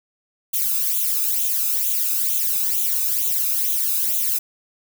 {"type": "noise with flanger", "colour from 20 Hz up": "violet", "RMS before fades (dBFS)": -21, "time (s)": [0.53, 4.39], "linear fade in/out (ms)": 10, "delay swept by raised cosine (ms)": [0.29, 0.81], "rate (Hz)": 2.2, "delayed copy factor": 0.8, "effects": []}